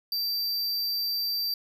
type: tone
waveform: square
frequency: 4679 Hz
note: D8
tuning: 7 cents flat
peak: -27 dBFS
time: 0.12-1.54 s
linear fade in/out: 2 ms
effects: none